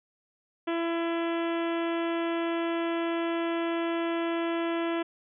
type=harmonic tone; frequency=335.2 Hz; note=E4; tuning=29 cents sharp; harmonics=1 / 2 / 3 / 4 / 5 / 6 / 7 / 8 / 9 / 10; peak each=-28 / -34 / -38 / -40 / -42 / -44 / -45 / -46 / -47 / -48 dBFS; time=0.67-5.03 s; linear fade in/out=10 ms; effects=none